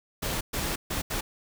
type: noise bursts at uneven times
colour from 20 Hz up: pink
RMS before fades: -30 dBFS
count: 4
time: 0.22-0.41 / 0.53-0.76 / 0.9-1.02 / 1.1-1.21 s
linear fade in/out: 10 ms
effects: none